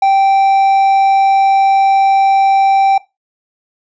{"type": "tone", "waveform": "triangle", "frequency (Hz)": 781, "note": "G5", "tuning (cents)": -7, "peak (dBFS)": -5, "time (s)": [0.02, 2.98], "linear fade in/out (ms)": 5, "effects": ["noise-tail reverb RT60 0.2 s tail -17 dB re dry", "resampled to 16000 Hz"]}